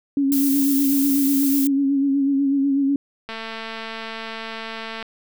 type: tone with vibrato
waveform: sine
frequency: 276.8 Hz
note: C#4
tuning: 2 cents flat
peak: -16 dBFS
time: 0.17-2.96 s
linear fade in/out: 2 ms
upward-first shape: sine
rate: 8.1 Hz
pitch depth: 38 cents each way
type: noise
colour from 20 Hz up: violet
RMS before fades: -25 dBFS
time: 0.32-1.67 s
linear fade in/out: 0 ms
type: click train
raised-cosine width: 0.3 ms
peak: -16 dBFS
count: 390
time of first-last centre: 3.29-5.027 s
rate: 224 Hz
effects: none